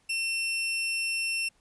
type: tone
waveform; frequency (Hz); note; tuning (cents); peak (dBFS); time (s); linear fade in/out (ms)
sawtooth; 2700; E7; +41; -24; 0.09-1.49; 10
effects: pink hiss -67 dBFS RMS until 1.6 s + resampled to 24000 Hz